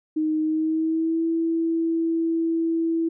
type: tone with pitch glide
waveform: sine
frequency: 311.1 to 329.2 Hz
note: D#4 to E4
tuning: 0 to -2 cents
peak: -20 dBFS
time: 0.16-3.09 s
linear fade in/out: 10 ms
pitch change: +98 cents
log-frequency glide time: 0.41-1.25 s
effects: none